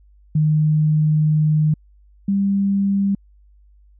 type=tone pair in turn; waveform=sine; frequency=153.5 / 197.95 Hz; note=D#3 / G3; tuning=-23 / +17 cents; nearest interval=major third; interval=440 cents; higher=second; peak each=-13 / -15 dBFS; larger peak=first; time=0.35-1.74 / 2.28-3.15 s; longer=first; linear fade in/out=5 ms; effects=added 50 Hz sine -48 dBFS peak until 3.99 s